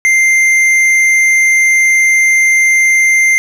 sine tone with tanh clipping, 2093 Hz, C7, in tune, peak -8 dBFS, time 0.05-3.38 s, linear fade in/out 0 ms, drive 10 dB, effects none

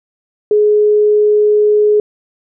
sine tone, 420.3 Hz, G#4, 21 cents sharp, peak -7 dBFS, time 0.51-2 s, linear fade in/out 2 ms, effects none

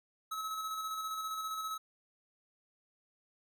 square tone with tremolo, 1290 Hz, E6, 38 cents flat, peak -36 dBFS, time 0.31-1.78 s, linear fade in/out 10 ms, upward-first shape square, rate 15 Hz, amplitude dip 30%, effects none

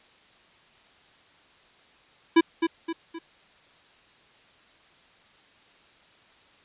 square tone with echo, 331.1 Hz, E4, 8 cents sharp, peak -14 dBFS, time 2.36-2.41 s, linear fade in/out 10 ms, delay 260 ms, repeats 3, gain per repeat -7 dB, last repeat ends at 3.19 s, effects white hiss -57 dBFS RMS until 6.64 s + resampled to 8000 Hz

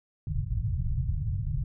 white low-pass noise, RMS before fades -29 dBFS, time 0.27-1.64 s, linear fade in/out 2 ms, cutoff 140 Hz, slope 48 dB/octave, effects none

